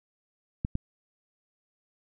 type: clicks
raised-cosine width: 5 ms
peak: -16 / -16 dBFS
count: 2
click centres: 0.649 / 0.754 s
effects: none